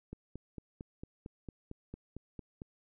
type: click train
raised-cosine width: 3 ms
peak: -30 dBFS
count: 12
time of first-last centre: 0.13-2.619 s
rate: 4.42 Hz
effects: none